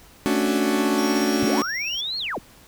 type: chord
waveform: 40% pulse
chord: D major seventh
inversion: second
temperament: equal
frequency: 220 / 277.2 / 293.7 / 370 Hz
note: A3 / C#4 / D4 / F#4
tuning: 0 / 0 / 0 / 0 cents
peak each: -24 dBFS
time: 0.26-1.62 s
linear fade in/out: 0 ms
type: tone with tremolo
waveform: square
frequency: 5588 Hz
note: F8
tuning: in tune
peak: -30 dBFS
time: 0.98-2.01 s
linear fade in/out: 5 ms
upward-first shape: triangle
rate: 17 Hz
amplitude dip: 45%
type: linear two-way sweep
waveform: sine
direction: up then down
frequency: 38.72 to 4380 to 38.72 Hz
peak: -25 dBFS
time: 1.42-2.39 s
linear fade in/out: 10 ms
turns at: 2.18 s
effects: pink hiss -50 dBFS RMS until 2.67 s